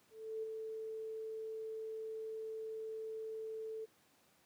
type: tone with ADSR envelope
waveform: sine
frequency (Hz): 441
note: A4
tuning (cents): +4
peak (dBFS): -37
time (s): 0.1-3.86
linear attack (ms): 330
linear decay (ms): 12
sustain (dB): -4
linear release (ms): 21
effects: pink hiss -70 dBFS RMS until 4.45 s + high-pass 150 Hz 12 dB/octave